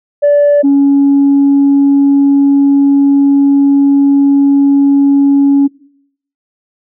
sine tone pair in turn, 580 / 279.5 Hz, D5 / C#4, -22 / +14 cents, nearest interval octave + minor second, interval 1264 cents, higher first, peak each -3 dBFS, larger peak neither, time 0.22-0.63 / 0.63-5.68 s, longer second, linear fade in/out 20 ms, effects noise-tail reverb RT60 0.7 s tail -23 dB re dry + tanh soft clip ceiling -2 dBFS

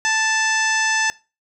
harmonic tone with a mistuned harmonic, 880 Hz, A5, in tune, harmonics 1 / 2 / 3 / 4 / 5 / 6 / 7 / 8 / 9, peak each -24 / -19 / -26 / -31 / -35 / -28 / -25 / -37 / -35 dBFS, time 0.05-1.1 s, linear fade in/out 0 ms, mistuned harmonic 6, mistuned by -42 cents, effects noise-tail reverb RT60 0.3 s tail -21 dB re dry

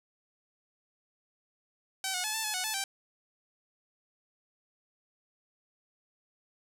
5% pulse tone with pitch steps, 766 / 728 / 860 / 884 / 855 / 737 / 870 / 781 Hz, G5 / F#5 / A5 / A5 / A5 / F#5 / A5 / G5, -40 / -28 / -40 / +8 / -50 / -7 / -20 / -7 cents, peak -19 dBFS, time 2.04-2.84 s, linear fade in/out 2 ms, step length 100 ms, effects none

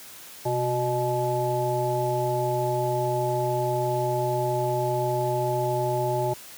harmonic tone with a mistuned harmonic, 122.5 Hz, B2, 14 cents flat, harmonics 1 / 3 / 5 / 7, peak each -28 / -28 / -28 / -28 dBFS, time 0.45-6.34 s, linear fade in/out 10 ms, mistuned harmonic 1, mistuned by +63 cents, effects white hiss -44 dBFS RMS until 6.57 s + high-pass 80 Hz 12 dB/octave

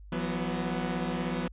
sawtooth chord, E suspended second, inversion none, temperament equal with one note detuned, 168.47 / 185 / 246.9 Hz, E3 / F#3 / B3, +38 / 0 / 0 cents, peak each -30 dBFS, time 0.12-1.48 s, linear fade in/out 5 ms, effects added 50 Hz sine -45 dBFS peak until 1.52 s + resampled to 8000 Hz

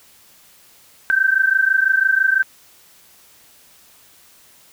sine tone pair together, 1542 / 1568 Hz, G6 / G6, -29 / 0 cents, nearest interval unison, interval 29 cents, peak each -16 dBFS, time 1.1-2.43 s, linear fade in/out 0 ms, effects white hiss -50 dBFS RMS until 4.72 s

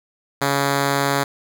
5% pulse tone, 140 Hz, C#3, 18 cents sharp, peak -6 dBFS, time 0.41-1.24 s, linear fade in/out 10 ms, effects none

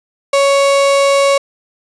35% pulse tone, 556 Hz, C#5, 5 cents sharp, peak -7 dBFS, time 0.33-1.38 s, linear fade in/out 5 ms, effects resampled to 22050 Hz + 7-bit

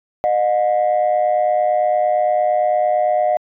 sine tone pair together, 612 / 720.8 Hz, D#5 / F#5, -29 / -45 cents, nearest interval minor third, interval 284 cents, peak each -15 dBFS, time 0.24-3.37 s, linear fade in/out 0 ms, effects tanh soft clip ceiling -9 dBFS

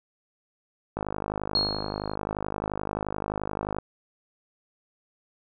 click train, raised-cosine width 1 ms, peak -15 dBFS, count 146, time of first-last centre 0.97-3.786 s, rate 51.5 Hz
sine tone with exponential decay, 4287 Hz, C8, 41 cents sharp, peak -19 dBFS, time 1.55-2.15 s, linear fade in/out 2 ms, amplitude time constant 130 ms
effects none

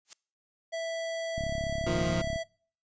blue noise with exponential growth, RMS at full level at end -37 dBFS, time 0.05-0.13 s, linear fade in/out 0 ms, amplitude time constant 17 ms
square tone, 659.3 Hz, E5, in tune, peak -32 dBFS, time 0.72-2.44 s, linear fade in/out 20 ms
click train, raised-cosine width 5 ms, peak -24 dBFS, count 35, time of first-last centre 1.38-2.36 s, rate 34.7 Hz
20% pulse chord, Bb suspended fourth, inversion none, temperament equal with one note detuned, 117.08 / 155.56 / 174.61 Hz, Bb2 / Eb3 / F3, +8 / 0 / 0 cents, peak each -30 / -30 / -26 dBFS, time 1.86-2.22 s, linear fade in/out 10 ms
effects noise-tail reverb RT60 0.5 s tail -26 dB re dry + resampled to 16000 Hz

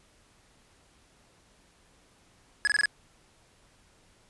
square tone bursts, 1685 Hz, G#6, 25 cents sharp, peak -22 dBFS, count 5, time 2.65-2.857 s, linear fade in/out 0 ms, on 23 ms, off 23 ms, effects pink hiss -62 dBFS RMS until 4.29 s + resampled to 24000 Hz

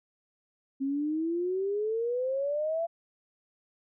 sine exponential sweep, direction up, 266.7 to 681 Hz, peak -27 dBFS, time 0.8-2.87 s, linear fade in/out 20 ms, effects none

